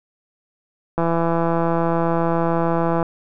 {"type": "click train", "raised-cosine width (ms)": 1, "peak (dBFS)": -7, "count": 343, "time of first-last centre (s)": [0.98, 3.028], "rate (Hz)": 167, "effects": []}